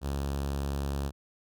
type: tone with notch filter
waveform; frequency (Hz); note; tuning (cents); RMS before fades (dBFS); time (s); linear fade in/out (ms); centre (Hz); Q
sawtooth; 69.8; C#2; +13; -32; 0.01-1.12; 50; 2100; 1.7
effects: none